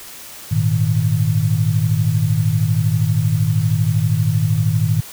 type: chord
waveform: sine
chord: Ab suspended second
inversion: none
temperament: equal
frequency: 103.83 / 116.54 / 155.56 Hz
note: Ab2 / Bb2 / Eb3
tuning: 0 / 0 / 0 cents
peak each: -18 dBFS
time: 0.51-5.01 s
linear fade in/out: 10 ms
effects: white hiss -36 dBFS RMS until 5.12 s